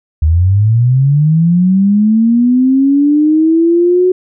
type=linear sweep; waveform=sine; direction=up; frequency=74.4 to 370 Hz; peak=-6 dBFS; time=0.22-4.12 s; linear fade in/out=5 ms; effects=none